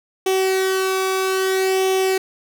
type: tone with flanger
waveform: sawtooth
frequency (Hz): 379.5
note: F#4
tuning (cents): +44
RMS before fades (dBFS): -19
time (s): 0.26-2.18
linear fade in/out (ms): 5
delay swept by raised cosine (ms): 0.33 to 0.84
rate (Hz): 0.61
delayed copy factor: +0.55
effects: none